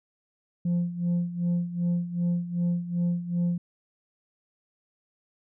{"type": "tone with tremolo", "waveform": "sine", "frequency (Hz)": 174.1, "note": "F3", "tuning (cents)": -5, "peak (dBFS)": -19, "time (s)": [0.65, 3.58], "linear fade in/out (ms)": 5, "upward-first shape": "sine", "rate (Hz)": 2.6, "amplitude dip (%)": 80, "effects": ["tanh soft clip ceiling -21 dBFS"]}